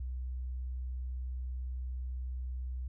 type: tone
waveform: sine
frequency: 63 Hz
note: B1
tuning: 35 cents sharp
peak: -35 dBFS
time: 0-2.88 s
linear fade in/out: 5 ms
effects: none